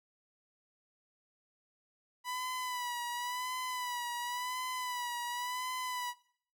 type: tone with vibrato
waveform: sawtooth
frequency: 987.8 Hz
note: B5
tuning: in tune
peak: -32 dBFS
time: 2.24-6.14 s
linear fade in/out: 50 ms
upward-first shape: sine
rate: 0.93 Hz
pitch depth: 49 cents each way
effects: noise-tail reverb RT60 0.6 s tail -22 dB re dry